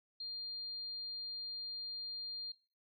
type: tone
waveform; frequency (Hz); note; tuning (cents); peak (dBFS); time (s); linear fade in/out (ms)
sine; 4200; C8; +6; -40; 0.2-2.52; 5
effects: noise-tail reverb RT60 0.4 s tail -19 dB re dry + MP3 48 kbps